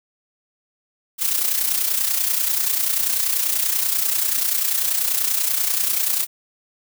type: noise with amplitude modulation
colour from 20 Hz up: blue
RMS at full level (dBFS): -18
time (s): 1.18-6.27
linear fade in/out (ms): 50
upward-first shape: sine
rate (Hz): 30.3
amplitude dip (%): 60
effects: none